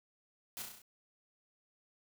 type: noise with echo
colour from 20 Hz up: white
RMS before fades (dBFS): -43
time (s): 0.57-0.62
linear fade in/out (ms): 0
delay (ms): 33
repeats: 6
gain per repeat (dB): -3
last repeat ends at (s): 0.818
effects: none